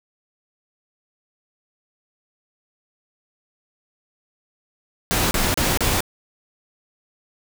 pink noise bursts, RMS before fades -20 dBFS, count 4, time 5.11-6.006 s, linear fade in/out 0 ms, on 200 ms, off 32 ms, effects none

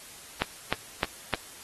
click train, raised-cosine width 0.3 ms, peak -8 dBFS, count 4, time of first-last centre 0.42-1.337 s, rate 3.27 Hz, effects white hiss -47 dBFS RMS until 1.63 s + AAC 32 kbps

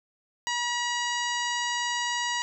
harmonic tone with a mistuned harmonic, 963 Hz, B5, 44 cents flat, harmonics 1 / 2 / 3 / 4 / 5 / 6 / 7 / 8, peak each -31 / -31 / -34 / -38 / -38 / -40 / -38 / -43 dBFS, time 0.47-2.42 s, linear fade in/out 0 ms, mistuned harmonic 5, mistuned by -32 cents, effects none

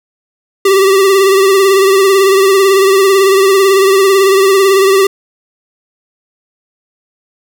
square tone with vibrato, 388.7 Hz, G4, 15 cents flat, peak -6 dBFS, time 0.65-5.07 s, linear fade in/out 5 ms, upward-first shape triangle, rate 18 Hz, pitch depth 58 cents each way, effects none

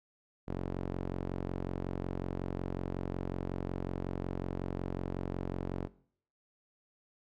sawtooth tone with band-pass filter, 45.45 Hz, F#1, 30 cents flat, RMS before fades -37 dBFS, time 0.47-5.88 s, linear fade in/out 20 ms, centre 310 Hz, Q 0.63, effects noise-tail reverb RT60 0.6 s tail -20 dB re dry

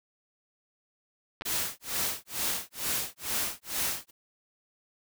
clicks, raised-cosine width 0.3 ms, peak -20 dBFS, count 2, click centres 1.411 / 1.42 s
white noise with tremolo, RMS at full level -29 dBFS, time 1.45-4.11 s, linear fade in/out 10 ms, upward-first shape sine, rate 2.2 Hz, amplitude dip 100%
effects none

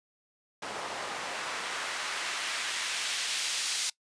white noise with band-pass filter sweep, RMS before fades -34 dBFS, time 0.62-3.9 s, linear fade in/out 5 ms, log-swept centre 660 to 4400 Hz, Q 0.8, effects noise-tail reverb RT60 0.1 s tail -22 dB re dry + resampled to 22050 Hz

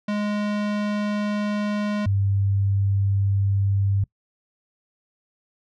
square / sine tone pair in turn, 207.7 / 98.87 Hz, G#3 / G2, 0 / +15 cents, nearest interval octave + minor second, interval 1285 cents, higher first, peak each -23 / -18 dBFS, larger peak second, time 0.08-2.06 / 2.06-4.04 s, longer neither, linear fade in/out 5 ms, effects noise-tail reverb RT60 0.1 s tail -23 dB re dry + low-pass 4000 Hz 12 dB/octave

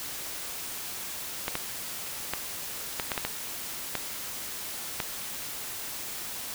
clicks, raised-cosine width 0.3 ms, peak -12 dBFS, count 9, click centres 1.481 / 1.554 / 2.336 / 2.998 / 3.118 / 3.178 / 3.25 / 3.953 / 5.002 s, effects white hiss -37 dBFS RMS until 6.54 s

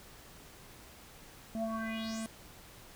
square tone with low-pass filter sweep, 222.8 Hz, A3, 22 cents sharp, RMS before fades -37 dBFS, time 1.55-2.26 s, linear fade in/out 0 ms, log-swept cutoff 490 to 10000 Hz, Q 5, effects pink hiss -54 dBFS RMS until 2.95 s

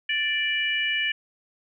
harmonic tone, 587 Hz, D5, 1 cent flat, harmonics 3 / 4 / 5, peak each -27 / -27 / -27 dBFS, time 0.09-1.12 s, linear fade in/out 5 ms, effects none

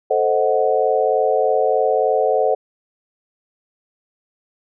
sine chord, A diminished seventh, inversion none, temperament equal, 440 / 523.3 / 622.3 / 740 Hz, A4 / C5 / Eb5 / Gb5, 0 / 0 / 0 / 0 cents, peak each -19 / -19 / -21 / -20 dBFS, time 0.1-2.55 s, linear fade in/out 10 ms, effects none

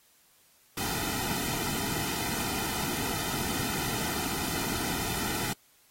pink noise with comb filter, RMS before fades -32 dBFS, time 0.77-5.53 s, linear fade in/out 5 ms, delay 1.8 ms, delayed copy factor -0.8, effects white hiss -63 dBFS RMS until 5.9 s + AAC 48 kbps

